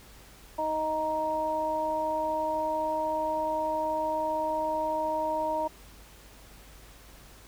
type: harmonic tone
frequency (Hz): 312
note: D#4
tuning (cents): +5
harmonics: 1 / 2 / 3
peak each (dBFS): -38 / -30 / -29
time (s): 0.58-5.68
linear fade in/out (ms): 10
effects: added 50 Hz sine -53 dBFS peak until 7.47 s + pink hiss -53 dBFS RMS until 7.47 s